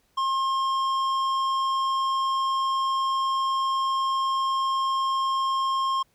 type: tone with tanh clipping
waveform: sine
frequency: 1068 Hz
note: C6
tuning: 35 cents sharp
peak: -24 dBFS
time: 0.17-6.03 s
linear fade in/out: 10 ms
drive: 11 dB
effects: pink hiss -67 dBFS RMS until 6.14 s